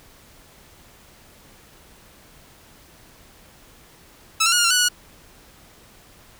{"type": "tone with pitch steps", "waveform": "10% pulse", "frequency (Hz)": [1307, 1367, 1447, 1418, 1369, 1483, 1467, 1454], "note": ["E6", "F6", "F#6", "F6", "F6", "F#6", "F#6", "F#6"], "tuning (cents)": [-15, -37, -39, 26, -35, 4, -15, -31], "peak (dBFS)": -7, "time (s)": [4.4, 4.888], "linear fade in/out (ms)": 10, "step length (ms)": 61, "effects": ["pink hiss -50 dBFS RMS until 6.39 s"]}